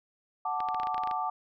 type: chord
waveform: sine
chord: D major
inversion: first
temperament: equal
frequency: 740 / 880 / 1174.7 Hz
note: F#5 / A5 / D6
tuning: 0 / 0 / 0 cents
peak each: -33 dBFS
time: 0.45-1.3 s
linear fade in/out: 5 ms
type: clicks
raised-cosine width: 0.3 ms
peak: -24 dBFS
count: 11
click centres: 0.604 / 0.687 / 0.746 / 0.799 / 0.833 / 0.871 / 0.945 / 0.98 / 1.036 / 1.074 / 1.112 s
effects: none